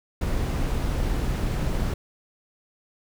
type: noise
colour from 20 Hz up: brown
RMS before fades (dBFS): -25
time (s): 0.21-1.94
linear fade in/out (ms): 5
effects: none